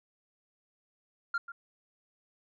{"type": "tone with echo", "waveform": "sine", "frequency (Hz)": 1394, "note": "F6", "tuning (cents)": -4, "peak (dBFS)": -25, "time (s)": [1.34, 1.38], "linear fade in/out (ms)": 5, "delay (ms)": 140, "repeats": 1, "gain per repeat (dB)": -15, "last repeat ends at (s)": 1.52, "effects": ["tanh soft clip ceiling -27 dBFS"]}